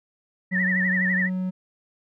triangle tone, 185 Hz, F#3, in tune, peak -22 dBFS, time 0.51-1.51 s, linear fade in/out 20 ms
sine tone with vibrato, 1864.7 Hz, A#6, in tune, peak -21 dBFS, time 0.51-1.3 s, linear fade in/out 50 ms, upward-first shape triangle, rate 12 Hz, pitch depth 130 cents each way
effects none

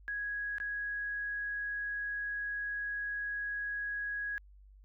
sine tone with dropouts, 1661.2 Hz, G#6, in tune, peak -34 dBFS, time 0.08-4.38 s, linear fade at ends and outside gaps 0 ms, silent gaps 0.583-0.601 s, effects added 49 Hz sine -54 dBFS peak until 4.84 s

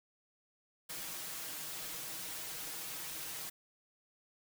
white noise with comb filter, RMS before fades -43 dBFS, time 0.89-3.5 s, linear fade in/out 10 ms, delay 6.3 ms, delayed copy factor +0.95, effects none

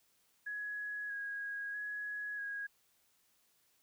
sine tone with vibrato, 1661.2 Hz, G#6, in tune, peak -38 dBFS, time 0.46-2.67 s, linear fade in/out 10 ms, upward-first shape square, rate 0.78 Hz, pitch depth 16 cents each way, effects white hiss -73 dBFS RMS until 3.82 s

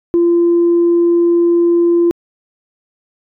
sine tone, 343.1 Hz, F4, 31 cents flat, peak -7 dBFS, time 0.14-2.11 s, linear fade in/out 0 ms, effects tanh soft clip ceiling -5 dBFS

